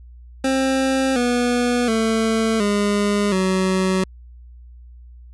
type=tone with pitch steps; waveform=25% pulse; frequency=265.6 / 243.6 / 223.3 / 204.8 / 187.81 Hz; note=C4 / B3 / A3 / G#3 / F#3; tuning=+26 / -24 / +26 / -24 / +26 cents; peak=-13 dBFS; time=0.44-4.04 s; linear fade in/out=5 ms; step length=720 ms; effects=added 60 Hz sine -39 dBFS peak until 5.33 s + resampled to 24000 Hz